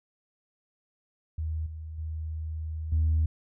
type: tone with level steps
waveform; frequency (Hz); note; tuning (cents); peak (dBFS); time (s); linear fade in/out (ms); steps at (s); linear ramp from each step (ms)
sine; 79; D#2; +27; -28 / -36 / -31 / -20; 1.38-3.26; 5; 1.66 / 1.98 / 2.92; 5
effects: tanh soft clip ceiling -18 dBFS